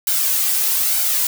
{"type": "noise with flanger", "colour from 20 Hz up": "blue", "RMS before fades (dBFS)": -18, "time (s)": [0.07, 1.27], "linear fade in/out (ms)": 2, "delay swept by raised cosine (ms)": [1.3, 2.6], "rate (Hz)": 1.1, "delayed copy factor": 0.55, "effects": []}